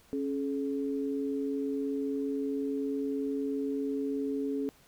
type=tone pair together; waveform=sine; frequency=275.2 / 426.7 Hz; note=C#4 / G#4; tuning=-12 / +47 cents; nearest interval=minor sixth; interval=759 cents; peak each=-31 / -34 dBFS; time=0.13-4.69 s; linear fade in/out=0 ms; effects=pink hiss -61 dBFS RMS until 4.87 s